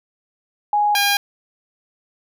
sine / 10% pulse tone pair in turn, 830.6 / 808.8 Hz, G#5 / G#5, 0 / -46 cents, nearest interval unison, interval 46 cents, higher first, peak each -14 / -7 dBFS, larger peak second, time 0.73-0.95 / 0.95-1.17 s, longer neither, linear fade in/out 2 ms, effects none

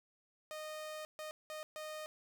sawtooth tone bursts at uneven times, 617 Hz, D#5, 15 cents flat, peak -39 dBFS, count 4, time 0.51-1.05 / 1.19-1.31 / 1.5-1.63 / 1.76-2.06 s, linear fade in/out 0 ms, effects none

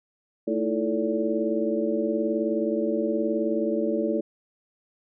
sine tone cluster, 222.3 / 319.2 / 338.2 / 438.7 / 572 Hz, A3 / D#4 / E4 / A4 / D5, +18 / +44 / +44 / -5 / -46 cents, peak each -29 dBFS, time 0.47-4.21 s, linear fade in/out 10 ms, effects none

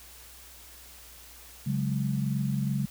sine chord, C# suspended fourth, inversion none, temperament equal, 138.59 / 185 / 207.7 Hz, C#3 / F#3 / G#3, 0 / 0 / 0 cents, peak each -28 / -33 / -31 dBFS, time 1.66-2.86 s, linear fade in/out 10 ms, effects added 60 Hz sine -54 dBFS peak until 2.9 s + white hiss -50 dBFS RMS until 2.9 s

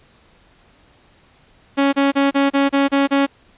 sawtooth tone bursts, 277.7 Hz, C#4, 3 cents sharp, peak -9 dBFS, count 8, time 1.77-3.267 s, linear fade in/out 20 ms, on 160 ms, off 31 ms, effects pink hiss -53 dBFS RMS until 3.57 s + resampled to 8000 Hz

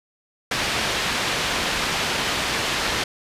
white low-pass noise, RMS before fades -24 dBFS, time 0.51-3.04 s, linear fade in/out 5 ms, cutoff 3600 Hz, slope 12 dB/octave, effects resampled to 32000 Hz

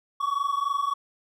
triangle tone pair together, 1114.6 / 1138 Hz, C#6 / C#6, +9 / +45 cents, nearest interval unison, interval 36 cents, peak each -25 dBFS, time 0.2-0.94 s, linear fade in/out 10 ms, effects none

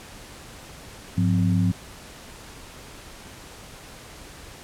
sine tone cluster, 102.2 / 177.7 / 260.5 Hz, G#2 / F3 / C4, -27 / +30 / -7 cents, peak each -21 / -21 / -28 dBFS, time 1.17-1.72 s, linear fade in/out 10 ms, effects pink hiss -43 dBFS RMS until 4.63 s + low-pass 11000 Hz 12 dB/octave

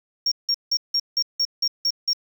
sine tone bursts, 5550 Hz, F8, 12 cents flat, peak -16 dBFS, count 9, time 0.26-2.133 s, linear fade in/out 5 ms, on 57 ms, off 170 ms, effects tanh soft clip ceiling -16 dBFS + 8-bit

